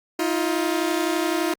sawtooth tone pair together, 317.4 / 349.2 Hz, D#4 / F4, +35 / 0 cents, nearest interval major second, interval 165 cents, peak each -20 dBFS, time 0.19-1.54 s, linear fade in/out 5 ms, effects Opus 48 kbps

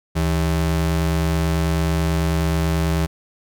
square ring-modulated tone, 118.7 Hz, A#2, 32 cents sharp, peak -15 dBFS, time 0.15-3.07 s, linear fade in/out 20 ms, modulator 44.6 Hz, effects none

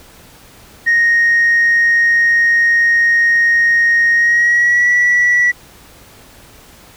sine tone with pitch glide, 1864.7 to 1948.4 Hz, A#6 to B6, 0 to -24 cents, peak -7 dBFS, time 0.86-5.52 s, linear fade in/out 20 ms, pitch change +76 cents, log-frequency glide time 4.14-4.9 s, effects tanh soft clip ceiling -6 dBFS + pink hiss -42 dBFS RMS until 6.96 s

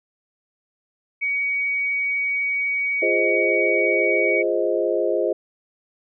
sine tone, 2254 Hz, C#7, 28 cents sharp, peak -20 dBFS, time 1.21-4.43 s, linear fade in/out 20 ms
sine chord, F minor seventh, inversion none, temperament equal with one note detuned, 349.2 / 415.3 / 523.3 / 625.5 Hz, F4 / Ab4 / C5 / Eb5, 0 / 0 / 0 / +9 cents, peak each -24 dBFS, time 3.02-5.33 s, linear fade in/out 5 ms
effects none

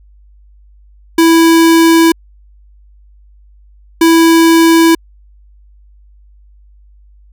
square tone pair in turn, 329.6 / 329.6 Hz, E4 / E4, 0 / 0 cents, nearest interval unison, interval 0 cents, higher neither, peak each -5 dBFS, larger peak neither, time 1.18-2.12 / 4.01-4.95 s, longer neither, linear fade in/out 5 ms, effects added 50 Hz sine -40 dBFS peak until 7.32 s

